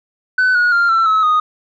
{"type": "tone with pitch steps", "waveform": "sine", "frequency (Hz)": [1507, 1449.8, 1394.8, 1341.8, 1290.9, 1241.9], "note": ["F#6", "F#6", "F6", "E6", "E6", "D#6"], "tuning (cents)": [31, -36, -3, 30, -37, -4], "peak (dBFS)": -8, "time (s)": [0.38, 1.4], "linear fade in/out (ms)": 5, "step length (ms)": 170, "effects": ["tanh soft clip ceiling -9 dBFS"]}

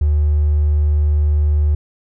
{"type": "tone with hard clipping", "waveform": "triangle", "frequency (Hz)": 75, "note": "D2", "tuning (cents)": 37, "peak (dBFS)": -12, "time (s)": [0.01, 1.75], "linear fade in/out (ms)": 5, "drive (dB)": 4, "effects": []}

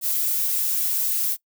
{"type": "noise with flanger", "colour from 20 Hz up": "violet", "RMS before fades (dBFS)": -23, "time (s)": [0.01, 1.37], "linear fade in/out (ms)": 50, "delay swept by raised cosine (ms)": [1.7, 7], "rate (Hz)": 1.9, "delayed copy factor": -0.65, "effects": ["noise-tail reverb RT60 0.1 s tail -21 dB re dry"]}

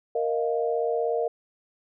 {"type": "chord", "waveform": "sine", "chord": "Bb suspended fourth", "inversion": "none", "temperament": "equal", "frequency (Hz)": [466.2, 622.3, 698.5], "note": ["Bb4", "Eb5", "F5"], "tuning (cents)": [0, 0, 0], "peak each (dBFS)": [-25, -29, -30], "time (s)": [0.15, 1.28], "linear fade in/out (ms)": 5, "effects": []}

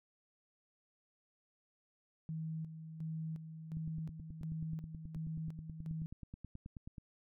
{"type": "tone with tremolo", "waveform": "sine", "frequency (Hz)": 159.7, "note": "D#3", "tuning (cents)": 45, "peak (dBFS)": -38, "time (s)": [2.29, 6.06], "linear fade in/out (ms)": 0, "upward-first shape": "square", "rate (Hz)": 1.4, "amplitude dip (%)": 60}
{"type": "click train", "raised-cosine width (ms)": 5, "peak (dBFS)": -35, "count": 31, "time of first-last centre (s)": [3.77, 6.982], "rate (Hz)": 9.34}
{"effects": []}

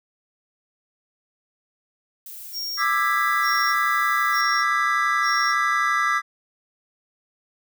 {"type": "noise", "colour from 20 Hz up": "violet", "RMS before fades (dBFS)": -38, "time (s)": [2.26, 4.41], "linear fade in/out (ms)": 2}
{"type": "tone bursts", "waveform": "triangle", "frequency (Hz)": 5560, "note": "F8", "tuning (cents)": -9, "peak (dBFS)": -26, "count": 4, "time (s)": [2.52, 5.55], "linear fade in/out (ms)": 50, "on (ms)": 330, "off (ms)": 570}
{"type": "chord", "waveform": "triangle", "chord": "E dominant seventh", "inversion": "third", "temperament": "just", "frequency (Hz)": [1186.7, 1318.5, 1648.1, 1977.8], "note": ["D6", "E6", "G#6", "B6"], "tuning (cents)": [18, 0, -14, 2], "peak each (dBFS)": [-21, -23, -24, -23], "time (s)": [2.77, 6.22], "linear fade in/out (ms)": 50}
{"effects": []}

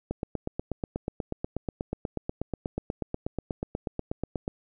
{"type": "click train", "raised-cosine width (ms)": 2, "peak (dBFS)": -16, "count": 37, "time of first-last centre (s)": [0.11, 4.479], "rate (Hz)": 8.24, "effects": []}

